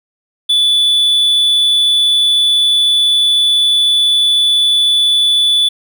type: tone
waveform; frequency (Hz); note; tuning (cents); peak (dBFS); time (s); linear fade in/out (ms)
triangle; 3466; A7; -27; -7; 0.49-5.69; 10
effects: none